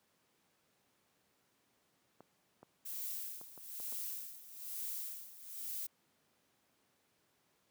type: clicks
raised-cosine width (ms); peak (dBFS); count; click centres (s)
1; -40; 6; 2.206 / 2.63 / 3.413 / 3.577 / 3.801 / 3.925
type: noise with tremolo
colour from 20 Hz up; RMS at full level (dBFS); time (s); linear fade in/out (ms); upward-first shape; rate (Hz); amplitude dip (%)
violet; -41; 2.85-5.87; 10; sine; 1.1; 80
effects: pink hiss -75 dBFS RMS until 7.7 s + high-pass 150 Hz 12 dB/octave